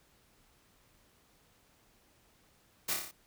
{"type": "noise with echo", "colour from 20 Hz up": "white", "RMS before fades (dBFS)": -33, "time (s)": [2.88, 2.94], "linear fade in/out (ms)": 10, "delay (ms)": 29, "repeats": 6, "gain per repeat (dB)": -3, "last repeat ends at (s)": 3.114, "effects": ["pink hiss -67 dBFS RMS until 3.26 s"]}